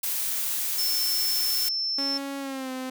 blue noise, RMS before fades -28 dBFS, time 0.03-1.69 s, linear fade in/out 5 ms
sine tone, 5330 Hz, E8, 18 cents sharp, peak -25 dBFS, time 0.78-2.18 s, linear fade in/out 10 ms
sawtooth tone with pitch glide, 277 to 258.5 Hz, C#4 to C4, -1 to -21 cents, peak -27 dBFS, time 1.98-2.9 s, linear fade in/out 5 ms, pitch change -120 cents, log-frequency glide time 2.39-2.71 s
effects none

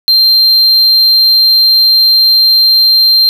triangle tone, 4162 Hz, C8, 10 cents flat, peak -3 dBFS, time 0.08-3.29 s, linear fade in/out 0 ms, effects 7-bit

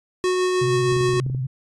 square tone with tremolo, 366.6 Hz, F#4, 16 cents flat, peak -18 dBFS, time 0.24-1.2 s, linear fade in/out 0 ms, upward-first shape triangle, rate 6.4 Hz, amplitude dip 25%
sine tone with vibrato, 130.3 Hz, C3, 7 cents flat, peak -22 dBFS, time 0.61-1.47 s, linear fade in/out 10 ms, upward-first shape sine, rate 17 Hz, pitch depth 76 cents each way
clicks, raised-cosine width 3 ms, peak -22 dBFS, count 9, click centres 0.924 / 0.966 / 1.01 / 1.092 / 1.136 / 1.172 / 1.264 / 1.299 / 1.348 s
effects resampled to 22050 Hz

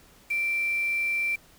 sine tone with quantisation, 2349 Hz, D7, in tune, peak -24 dBFS, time 0.3-1.36 s, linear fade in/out 10 ms, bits 7, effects pink hiss -56 dBFS RMS until 1.58 s

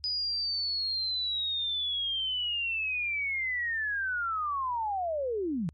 sine linear sweep, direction down, 4978 to 149.9 Hz, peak -28 dBFS, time 0.04-5.69 s, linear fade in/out 0 ms, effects added 74 Hz sine -53 dBFS peak until 5.73 s + MP3 48 kbps

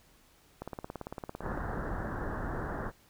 click train, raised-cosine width 1 ms, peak -24 dBFS, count 18, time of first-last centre 0.62-1.575 s, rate 17.8 Hz
pink low-pass noise, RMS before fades -36 dBFS, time 1.4-2.92 s, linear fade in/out 50 ms, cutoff 1800 Hz, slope 96 dB/octave
effects pink hiss -63 dBFS RMS until 3.09 s

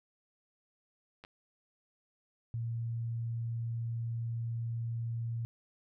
clicks, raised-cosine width 0.3 ms, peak -34 dBFS, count 2, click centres 1.239 / 1.249 s
sine tone, 115.9 Hz, A#2, 10 cents flat, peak -33 dBFS, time 2.54-5.45 s, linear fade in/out 0 ms
effects none

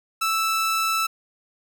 sawtooth tone, 1318.5 Hz, E6, in tune, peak -17 dBFS, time 0.21-1.07 s, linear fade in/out 10 ms, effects none

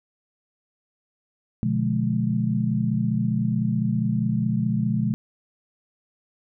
sine chord, B diminished seventh, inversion none, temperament just, 123.47 / 148.16 / 177.8 / 213.4 Hz, B2 / D3 / F3 / Ab3, 0 / +16 / +31 / +47 cents, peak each -25 / -29 / -27 / -24 dBFS, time 1.63-5.14 s, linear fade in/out 0 ms, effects none

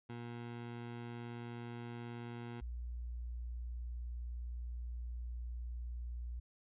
20% pulse / sine tone pair in turn, 118.8 / 59.74 Hz, A#2 / A#1, +33 / +43 cents, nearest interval octave, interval 1190 cents, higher first, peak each -39 / -40 dBFS, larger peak first, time 0.09-2.61 / 2.61-6.4 s, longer second, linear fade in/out 10 ms, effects resampled to 8000 Hz

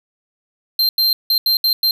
square tone bursts at uneven times, 4155 Hz, C8, 13 cents flat, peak -13 dBFS, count 6, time 0.79-0.89 / 0.98-1.13 / 1.3-1.38 / 1.46-1.57 / 1.64-1.73 / 1.83-1.91 s, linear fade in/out 2 ms, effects none

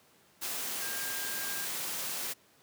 sine tone in noise, 1606 Hz, G6, 41 cents sharp, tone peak -41 dBFS, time 0.81-1.66 s, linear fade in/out 20 ms, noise white, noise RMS -36 dBFS, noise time 0.41-2.34 s, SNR -8 dB, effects pink hiss -63 dBFS RMS until 2.62 s + high-pass 150 Hz 12 dB/octave

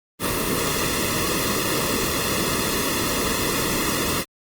pink noise with comb filter, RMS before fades -23 dBFS, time 0.19-4.25 s, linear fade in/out 50 ms, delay 1.3 ms, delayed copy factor -0.8, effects Opus 32 kbps

